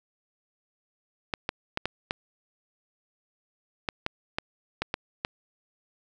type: clicks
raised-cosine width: 0.3 ms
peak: -11 dBFS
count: 11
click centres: 1.338 / 1.491 / 1.774 / 1.856 / 2.109 / 3.888 / 4.064 / 4.385 / 4.82 / 4.941 / 5.249 s
effects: none